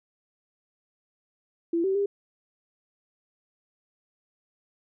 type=tone with pitch steps; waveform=sine; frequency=336.7 / 384.7 / 401.6 Hz; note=E4 / G4 / G4; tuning=+37 / -33 / +42 cents; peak=-22 dBFS; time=1.73-2.06 s; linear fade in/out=5 ms; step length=110 ms; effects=none